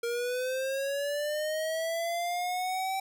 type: linear sweep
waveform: square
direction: up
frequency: 466.2 to 774 Hz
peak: -30 dBFS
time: 0.03-3 s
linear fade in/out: 5 ms
effects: none